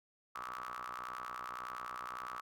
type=ring-modulated tone; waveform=sawtooth; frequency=61.8 Hz; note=B1; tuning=2 cents sharp; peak=-35 dBFS; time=0.35-2.41 s; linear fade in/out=5 ms; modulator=1210 Hz; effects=none